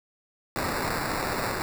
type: noise with sample-and-hold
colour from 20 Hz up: blue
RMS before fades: -29 dBFS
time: 0.56-1.62 s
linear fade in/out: 0 ms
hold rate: 3150 Hz
effects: none